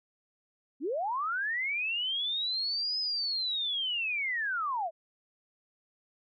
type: linear two-way sweep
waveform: sine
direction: up then down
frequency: 240 to 5100 to 608 Hz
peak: -29 dBFS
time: 0.8-4.91 s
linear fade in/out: 50 ms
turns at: 2.99 s
effects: none